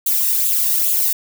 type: noise with flanger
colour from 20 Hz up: violet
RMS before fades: -17 dBFS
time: 0.06-1.13 s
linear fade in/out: 5 ms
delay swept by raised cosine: 0.27 to 1.12 ms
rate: 2.4 Hz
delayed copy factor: +0.6
effects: none